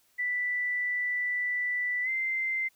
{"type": "tone with pitch glide", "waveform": "sine", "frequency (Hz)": [1975.5, 2081], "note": ["B6", "C7"], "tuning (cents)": [0, -10], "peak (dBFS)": -27, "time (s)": [0.18, 2.69], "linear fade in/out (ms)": 20, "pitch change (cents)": 90, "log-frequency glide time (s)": [2.03, 2.09], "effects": ["white hiss -67 dBFS RMS until 2.75 s"]}